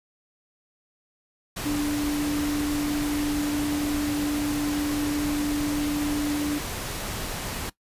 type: tone in noise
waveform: sine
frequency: 293.7 Hz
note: D4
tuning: in tune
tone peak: -23 dBFS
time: 1.65-6.59 s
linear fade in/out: 10 ms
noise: pink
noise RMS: -32 dBFS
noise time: 1.56-7.7 s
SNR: +6 dB
effects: noise-tail reverb RT60 0.1 s tail -19 dB re dry + resampled to 32000 Hz